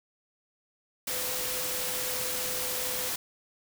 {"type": "tone in noise", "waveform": "sine", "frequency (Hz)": 504, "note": "B4", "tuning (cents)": 35, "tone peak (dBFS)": -40, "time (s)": [1.1, 3.09], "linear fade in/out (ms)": 5, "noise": "white", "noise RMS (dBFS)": -32, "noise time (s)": [1.07, 3.16], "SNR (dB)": -11, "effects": []}